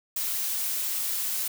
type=noise; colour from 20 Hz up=blue; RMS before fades=-29 dBFS; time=0.16-1.48 s; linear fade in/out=5 ms; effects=none